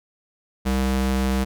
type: ring-modulated tone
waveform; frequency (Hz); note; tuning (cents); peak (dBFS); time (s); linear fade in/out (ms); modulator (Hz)
square; 130.81; C3; 0; -17; 0.65-1.45; 20; 67
effects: none